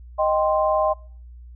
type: chord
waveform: sine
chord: C minor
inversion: first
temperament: equal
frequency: 622.3 / 784 / 1046.5 Hz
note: Eb5 / G5 / C6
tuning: 0 / 0 / 0 cents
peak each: -19 / -24 / -23 dBFS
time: 0.18-0.94 s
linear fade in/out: 20 ms
effects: noise-tail reverb RT60 0.5 s tail -25 dB re dry + added 60 Hz sine -39 dBFS peak until 1.55 s